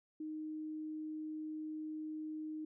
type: tone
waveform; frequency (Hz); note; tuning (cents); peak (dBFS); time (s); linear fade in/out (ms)
sine; 310; D#4; -6; -40; 0.2-2.65; 5
effects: none